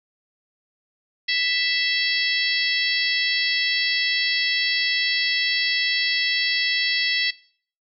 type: harmonic tone with a mistuned harmonic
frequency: 660 Hz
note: E5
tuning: 2 cents sharp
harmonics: 3 / 4 / 5 / 6 / 7 / 8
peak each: -24 / -28 / -27 / -29 / -27 / -30 dBFS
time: 1.28-7.31 s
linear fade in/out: 10 ms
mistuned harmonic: 7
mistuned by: -46 cents
effects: noise-tail reverb RT60 0.5 s tail -20 dB re dry